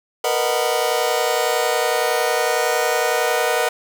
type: chord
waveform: sawtooth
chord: B major seventh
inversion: third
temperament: just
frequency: 463 / 493.9 / 617.4 / 740.8 Hz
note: A#4 / B4 / D#5 / F#5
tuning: -12 / 0 / -14 / +2 cents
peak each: -19 dBFS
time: 0.24-3.69 s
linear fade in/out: 5 ms
effects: 7-bit